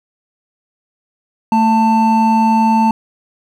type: tone pair together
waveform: triangle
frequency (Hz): 222.5 / 890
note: A3 / A5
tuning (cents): +20 / +20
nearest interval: 2 octaves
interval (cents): 2400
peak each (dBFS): -10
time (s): 1.52-2.91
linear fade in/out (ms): 2
effects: none